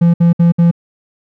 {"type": "tone bursts", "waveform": "triangle", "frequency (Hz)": 170.4, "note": "F3", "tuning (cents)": -42, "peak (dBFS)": -4, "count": 4, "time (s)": [0.01, 0.713], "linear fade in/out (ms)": 10, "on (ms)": 130, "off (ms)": 61, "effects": []}